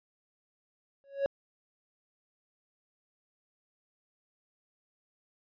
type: tone with exponential growth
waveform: triangle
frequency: 554.4 Hz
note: C#5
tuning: in tune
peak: -20 dBFS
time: 1.04-1.26 s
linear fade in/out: 0 ms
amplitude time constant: 46 ms
effects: resampled to 11025 Hz